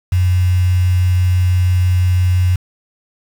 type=tone with quantisation; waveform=sine; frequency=90.6 Hz; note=F#2; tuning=36 cents flat; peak=-10 dBFS; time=0.12-2.56 s; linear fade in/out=5 ms; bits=5; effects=none